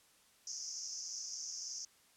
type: band-pass noise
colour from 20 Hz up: white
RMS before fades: -44 dBFS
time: 0.47-1.85 s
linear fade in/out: 2 ms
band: 5100 to 6600 Hz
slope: 96 dB/octave
effects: white hiss -67 dBFS RMS until 2.16 s + low-pass 11000 Hz 12 dB/octave